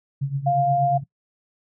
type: tone with tremolo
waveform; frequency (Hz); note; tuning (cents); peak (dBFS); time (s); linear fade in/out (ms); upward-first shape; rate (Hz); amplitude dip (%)
sine; 138.59; C#3; 0; -19; 0.21-1.04; 10; triangle; 8.4; 85
type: tone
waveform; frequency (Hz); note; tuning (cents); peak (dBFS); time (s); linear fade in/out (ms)
sine; 700; F5; +4; -18; 0.46-0.98; 10
effects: noise-tail reverb RT60 0.1 s tail -20 dB re dry